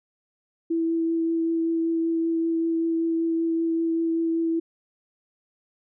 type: tone with vibrato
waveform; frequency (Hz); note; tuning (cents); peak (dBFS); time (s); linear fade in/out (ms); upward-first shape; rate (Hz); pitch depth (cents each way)
sine; 329.6; E4; 0; -21; 0.7-4.6; 10; triangle; 5.2; 12
effects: none